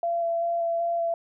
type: tone with vibrato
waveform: sine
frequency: 678 Hz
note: E5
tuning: 49 cents sharp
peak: -23 dBFS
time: 0.03-1.14 s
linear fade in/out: 2 ms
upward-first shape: square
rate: 2.6 Hz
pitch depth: 11 cents each way
effects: none